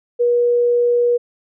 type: tone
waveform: sine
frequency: 481.3 Hz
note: B4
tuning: 45 cents flat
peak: -12 dBFS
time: 0.19-1.18 s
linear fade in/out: 20 ms
effects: none